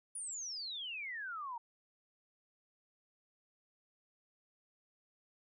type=exponential sweep; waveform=sine; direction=down; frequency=9930 to 909 Hz; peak=-40 dBFS; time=0.15-1.58 s; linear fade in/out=5 ms; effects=none